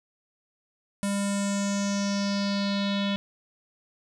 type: tone with low-pass filter sweep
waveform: square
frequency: 200 Hz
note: G3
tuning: 35 cents sharp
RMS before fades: -27 dBFS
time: 1.03-3.16 s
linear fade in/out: 0 ms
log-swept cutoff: 9500 to 3400 Hz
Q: 4.7
effects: none